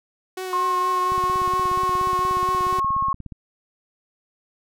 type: tone with vibrato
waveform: sawtooth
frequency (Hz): 370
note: F#4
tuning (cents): 0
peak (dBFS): -24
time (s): 0.37-2.8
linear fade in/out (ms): 5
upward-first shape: triangle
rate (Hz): 4.3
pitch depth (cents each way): 23
type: tone with pitch glide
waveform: sine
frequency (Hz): 1074 to 1087.1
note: C6 to C#6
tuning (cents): +45 to -34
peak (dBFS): -19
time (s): 0.53-3.13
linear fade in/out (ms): 2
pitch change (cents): +21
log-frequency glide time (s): 0.79-1.27
type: click train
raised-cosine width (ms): 5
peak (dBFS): -23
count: 38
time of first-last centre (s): 1.12-3.322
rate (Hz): 16.8
effects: none